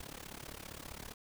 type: noise with amplitude modulation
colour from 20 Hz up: pink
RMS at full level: -44 dBFS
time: 0-1.14 s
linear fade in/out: 5 ms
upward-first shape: sine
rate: 35.2 Hz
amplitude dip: 90%
effects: none